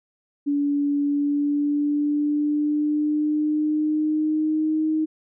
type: tone with pitch glide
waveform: sine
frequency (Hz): 286.7 to 312.6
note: D4 to D#4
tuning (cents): -42 to +8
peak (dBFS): -19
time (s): 0.46-5.06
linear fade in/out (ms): 20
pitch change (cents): +150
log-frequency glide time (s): 1.03-4.86
effects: none